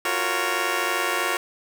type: chord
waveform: 10% pulse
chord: Gb major seventh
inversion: third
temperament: just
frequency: 346.9 / 370 / 462.5 / 555 Hz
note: F4 / Gb4 / Bb4 / Db5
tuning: -12 / 0 / -14 / +2 cents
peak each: -21 dBFS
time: 0.05-1.37 s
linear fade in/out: 2 ms
effects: none